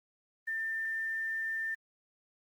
sine tone with quantisation, 1793 Hz, A6, 32 cents sharp, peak -32 dBFS, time 0.47-1.75 s, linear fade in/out 10 ms, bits 10, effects Opus 32 kbps

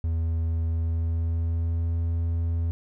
triangle tone with pitch glide, 82 to 83.58 Hz, E2 to E2, -9 to +24 cents, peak -21 dBFS, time 0.04-2.71 s, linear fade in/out 0 ms, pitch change +33 cents, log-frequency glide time 0.65-1.95 s, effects none

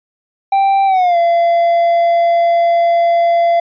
triangle tone with pitch glide, 784 to 682.5 Hz, G5 to F5, 0 to -40 cents, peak -7 dBFS, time 0.52-3.6 s, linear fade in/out 5 ms, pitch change -240 cents, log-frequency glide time 0.86-1.17 s, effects resampled to 11025 Hz

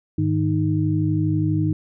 sine tone cluster, 102.1 / 154.4 / 309.8 Hz, G#2 / D#3 / D#4, -29 / -13 / -7 cents, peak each -22 dBFS, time 0.18-1.73 s, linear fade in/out 5 ms, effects none

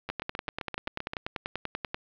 two click trains, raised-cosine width 0.3 ms, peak -15 / -17 dBFS, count 20 / 9, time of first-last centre 0.1-1.945 / 0.09-1.134 s, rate 10.3 / 7.66 Hz, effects low-pass 4000 Hz 12 dB/octave + 9-bit

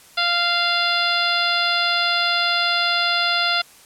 harmonic tone, 695 Hz, F5, 9 cents flat, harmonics 1 / 2 / 3 / 4 / 5 / 6 / 7, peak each -26 / -22 / -27 / -26 / -24 / -26 / -27 dBFS, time 0.17-3.62 s, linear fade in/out 10 ms, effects white hiss -48 dBFS RMS until 3.85 s + low-pass 12000 Hz 12 dB/octave

